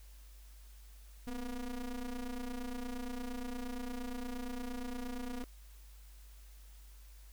square ring-modulated tone, 119.7 Hz, A#2, 46 cents sharp, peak -36 dBFS, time 1.27-5.44 s, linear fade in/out 0 ms, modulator 134 Hz, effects added 50 Hz sine -52 dBFS peak until 7.32 s + white hiss -64 dBFS RMS until 7.32 s

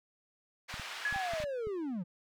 white band-pass noise, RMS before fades -43 dBFS, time 0.68-1.45 s, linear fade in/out 20 ms, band 900 to 2900 Hz, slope 12 dB/octave
clicks, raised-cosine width 5 ms, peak -33 dBFS, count 8, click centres 0.741 / 0.797 / 1.126 / 1.161 / 1.336 / 1.402 / 1.439 / 1.671 s
sine tone with exponential decay, 1688 Hz, G#6, 28 cents sharp, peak -28 dBFS, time 1.05-1.61 s, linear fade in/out 2 ms, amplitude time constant 120 ms
triangle linear sweep, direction down, 810 to 162.8 Hz, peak -32 dBFS, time 1.13-2.04 s, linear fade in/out 20 ms
effects none

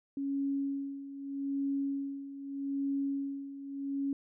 sine tone with tremolo, 277.2 Hz, C#4, in tune, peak -29 dBFS, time 0.17-4.13 s, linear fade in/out 2 ms, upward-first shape sine, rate 0.81 Hz, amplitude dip 75%, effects none

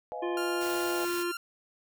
sine chord, F half-diminished seventh, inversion second, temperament just, 502.9 / 628.6 / 698.5 / 838.1 Hz, Cb5 / Eb5 / F5 / Ab5, +31 / +18 / 0 / +16 cents, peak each -40 dBFS, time 0.12-1.05 s, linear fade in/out 0 ms
harmonic tone, 349.2 Hz, F4, in tune, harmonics 1 / 3 / 5 / 7 / 9, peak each -30 / -40 / -45 / -48 / -50 dBFS, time 0.22-1.32 s, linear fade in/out 10 ms
sawtooth tone with pitch glide, 1396.9 to 1385.6 Hz, F6 to F6, 0 to -14 cents, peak -31 dBFS, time 0.37-1.37 s, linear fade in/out 2 ms, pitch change -14 cents, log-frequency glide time 0.96-1.03 s
white noise, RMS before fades -41 dBFS, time 0.6-1.24 s, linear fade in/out 20 ms
effects none

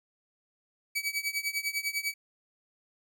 sawtooth tone with tremolo, 2282 Hz, C#7, 50 cents sharp, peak -23 dBFS, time 0.95-2.14 s, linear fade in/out 10 ms, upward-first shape triangle, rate 10 Hz, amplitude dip 95%, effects none

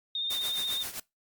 sine tone with vibrato, 3654 Hz, A#7, 35 cents flat, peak -29 dBFS, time 0.15-0.83 s, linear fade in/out 2 ms, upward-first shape triangle, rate 16 Hz, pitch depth 36 cents each way
white noise with tremolo, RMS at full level -35 dBFS, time 0.3-1 s, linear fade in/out 5 ms, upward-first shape triangle, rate 7.6 Hz, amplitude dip 80%
effects noise-tail reverb RT60 0.2 s tail -23 dB re dry + Opus 48 kbps

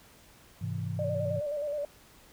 sine chord, Ab augmented, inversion none, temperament equal, 103.83 / 130.81 / 164.81 Hz, Ab2 / C3 / E3, 0 / 0 / 0 cents, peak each -34 / -37 / -36 dBFS, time 0.61-1.4 s, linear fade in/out 10 ms
sine tone with vibrato, 587 Hz, D5, 1 cent flat, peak -30 dBFS, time 0.99-1.85 s, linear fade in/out 2 ms, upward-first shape square, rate 9.5 Hz, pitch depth 40 cents each way
effects pink hiss -57 dBFS RMS until 2.32 s

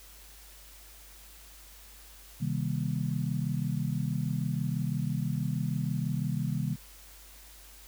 sine chord, C minor seventh, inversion none, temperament just, 130.81 / 156.98 / 196.22 / 235.5 Hz, C3 / Eb3 / G3 / Bb3, 0 / +16 / +2 / +18 cents, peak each -32 / -32 / -35 / -38 dBFS, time 2.4-6.76 s, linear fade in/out 20 ms, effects added 50 Hz sine -53 dBFS peak until 7.87 s + white hiss -53 dBFS RMS until 7.87 s

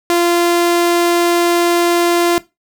sawtooth tone, 345.4 Hz, F4, 19 cents flat, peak -7 dBFS, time 0.1-2.38 s, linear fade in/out 0 ms, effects noise-tail reverb RT60 0.2 s tail -17 dB re dry

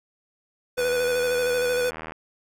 square tone with vibrato, 493.9 Hz, B4, in tune, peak -22 dBFS, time 0.77-1.91 s, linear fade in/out 20 ms, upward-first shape square, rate 13 Hz, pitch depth 23 cents each way
click train, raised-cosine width 0.5 ms, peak -20 dBFS, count 108, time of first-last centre 0.78-2.121 s, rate 79.8 Hz
effects none

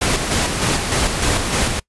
pink noise with tremolo, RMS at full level -17 dBFS, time 0.01-1.8 s, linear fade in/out 10 ms, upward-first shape square, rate 3.3 Hz, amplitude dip 40%, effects noise-tail reverb RT60 0.1 s tail -23 dB re dry + resampled to 24000 Hz

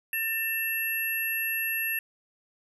sine tone cluster, 1789 / 2669 / 11350 Hz, A6 / E7 / F9, +28 / +21 / +27 cents, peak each -31 dBFS, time 0.13-1.99 s, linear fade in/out 2 ms, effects none

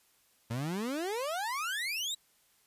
30% pulse exponential sweep, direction up, 110 to 3951 Hz, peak -30 dBFS, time 0.5-2.15 s, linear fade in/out 10 ms, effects white hiss -68 dBFS RMS until 2.66 s + resampled to 32000 Hz

